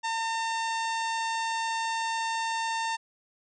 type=harmonic tone; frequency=906 Hz; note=A#5; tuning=50 cents flat; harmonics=1 / 2 / 3 / 4 / 5 / 6 / 7 / 8 / 9; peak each=-29 / -35 / -39 / -41 / -43 / -45 / -46 / -47 / -48 dBFS; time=0.03-2.97 s; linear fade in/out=20 ms; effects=none